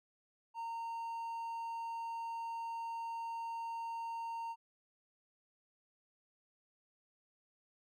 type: tone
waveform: triangle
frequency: 920 Hz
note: A#5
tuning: 23 cents flat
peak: -37 dBFS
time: 0.54-4.56 s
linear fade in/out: 50 ms
effects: none